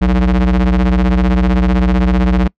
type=ring-modulated tone; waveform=square; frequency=63.9 Hz; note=C2; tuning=40 cents flat; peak=-7 dBFS; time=0.01-2.48 s; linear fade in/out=10 ms; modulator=120 Hz; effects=noise-tail reverb RT60 0.1 s tail -25 dB re dry + low-pass 3000 Hz 12 dB/octave